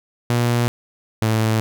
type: tone pair in turn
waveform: sawtooth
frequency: 119.8 / 110.4 Hz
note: A#2 / A2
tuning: +48 / +6 cents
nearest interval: minor second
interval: 142 cents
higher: first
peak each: -12 dBFS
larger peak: neither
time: 0.3-0.68 / 1.22-1.6 s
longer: neither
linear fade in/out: 0 ms
effects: none